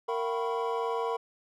triangle tone cluster, 462.1 / 685 / 766 / 988 / 1092 Hz, A#4 / F5 / G5 / B5 / C#6, -15 / -34 / -40 / 0 / -26 cents, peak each -29 / -37 / -36 / -32 / -37 dBFS, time 0.08-1.17 s, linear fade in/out 10 ms, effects none

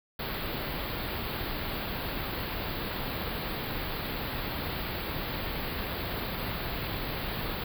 pink band-stop noise, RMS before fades -34 dBFS, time 0.19-7.64 s, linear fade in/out 5 ms, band 4700 to 12000 Hz, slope 96 dB/octave, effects none

